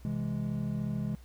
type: chord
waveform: triangle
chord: C augmented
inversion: none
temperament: equal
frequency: 130.81 / 164.81 / 207.7 Hz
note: C3 / E3 / G#3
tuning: 0 / 0 / 0 cents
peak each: -33 / -34 / -32 dBFS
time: 0.05-1.15 s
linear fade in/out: 0 ms
effects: added 62 Hz sine -49 dBFS peak until 1.24 s + pink hiss -62 dBFS RMS until 1.24 s